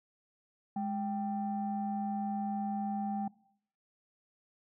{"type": "tone pair together", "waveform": "sine", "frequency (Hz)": [207.7, 784.2], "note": ["G#3", "G5"], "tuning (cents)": [0, 0], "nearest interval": "octave + major seventh", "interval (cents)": 2300, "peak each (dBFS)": [-33, -35], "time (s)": [0.76, 3.28], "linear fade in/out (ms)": 5, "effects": ["noise-tail reverb RT60 0.7 s tail -22 dB re dry", "tanh soft clip ceiling -25 dBFS"]}